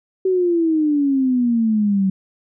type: exponential sweep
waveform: sine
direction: down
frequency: 381.3 to 188.7 Hz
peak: -14 dBFS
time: 0.25-2.1 s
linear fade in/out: 5 ms
effects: none